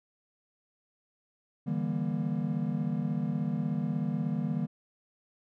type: chord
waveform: triangle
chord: E half-diminished seventh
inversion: third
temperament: just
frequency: 148.33 / 164.81 / 197.78 / 237.3 Hz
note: D3 / E3 / G3 / Bb3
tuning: +18 / 0 / +16 / +31 cents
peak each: -32 dBFS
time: 1.66-4.67 s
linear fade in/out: 20 ms
effects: none